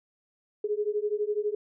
sine beating tone pair, 412.4 / 424.4 Hz, G#4 / G#4, -12 / +38 cents, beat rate 12 Hz, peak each -29 dBFS, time 0.64-1.55 s, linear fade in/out 5 ms, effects none

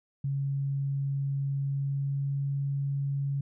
sine tone with pitch glide, 138.59 to 139.47 Hz, C#3 to C#3, 0 to +11 cents, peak -27 dBFS, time 0.24-3.41 s, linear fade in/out 5 ms, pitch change +11 cents, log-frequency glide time 1.57-2.46 s, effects none

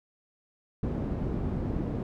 white low-pass noise, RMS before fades -31 dBFS, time 0.83-2.03 s, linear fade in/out 2 ms, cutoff 240 Hz, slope 12 dB/octave, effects none

